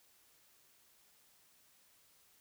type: silence
effects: white hiss -68 dBFS RMS until 2.4 s